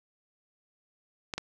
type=clicks; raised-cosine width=0.2 ms; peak=-16 dBFS; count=2; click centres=1.338 / 1.38 s; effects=none